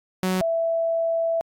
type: tone pair in turn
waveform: sawtooth / sine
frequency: 185.8 / 662.1 Hz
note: F#3 / E5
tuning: +7 / +7 cents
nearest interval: octave + minor seventh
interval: 2200 cents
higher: second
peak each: -17 / -20 dBFS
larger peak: first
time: 0.23-0.41 / 0.41-1.41 s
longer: second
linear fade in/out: 0 ms
effects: AAC 64 kbps